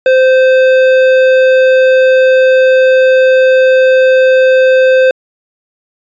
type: tone with hard clipping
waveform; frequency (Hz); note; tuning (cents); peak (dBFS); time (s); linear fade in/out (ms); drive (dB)
sine; 519; C5; -14; -6; 0.06-5.11; 2; 11
effects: resampled to 16000 Hz